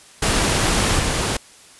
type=noise with level steps; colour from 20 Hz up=pink; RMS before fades=-18 / -21 dBFS; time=0.22-1.37 s; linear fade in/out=5 ms; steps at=0.98 s; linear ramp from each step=20 ms; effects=white hiss -46 dBFS RMS until 1.79 s + resampled to 24000 Hz